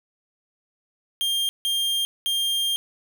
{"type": "tone bursts at uneven times", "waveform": "45% pulse", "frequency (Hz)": 3200, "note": "G7", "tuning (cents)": 35, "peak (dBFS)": -21, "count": 3, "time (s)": [[1.21, 1.49], [1.65, 2.05], [2.26, 2.76]], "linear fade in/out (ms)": 0, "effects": []}